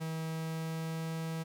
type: tone with pitch glide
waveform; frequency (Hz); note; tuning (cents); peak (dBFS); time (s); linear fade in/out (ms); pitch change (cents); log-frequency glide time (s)
45% pulse; 160.8 to 162.29; E3 to E3; -43 to -27; -35; 0-1.44; 20; +16; 0.23-1.17
effects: 11-bit